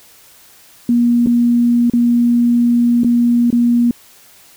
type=tone with dropouts; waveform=sine; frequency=238.7 Hz; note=A#3; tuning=41 cents sharp; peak=-9 dBFS; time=0.89-3.91 s; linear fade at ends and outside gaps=2 ms; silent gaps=1.262-1.27 / 1.899-1.935 / 3.035-3.045 / 3.504-3.527 s; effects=white hiss -45 dBFS RMS until 4.56 s